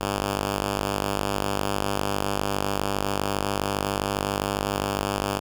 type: ring-modulated tone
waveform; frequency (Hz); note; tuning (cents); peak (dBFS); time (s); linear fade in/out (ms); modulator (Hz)
5% pulse; 99.8; G2; +32; -10; 0-5.4; 20; 23.7
effects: none